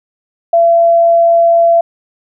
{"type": "tone", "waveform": "sine", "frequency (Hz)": 676, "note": "E5", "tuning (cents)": 43, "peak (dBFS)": -5, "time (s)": [0.53, 1.81], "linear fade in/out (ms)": 5, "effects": []}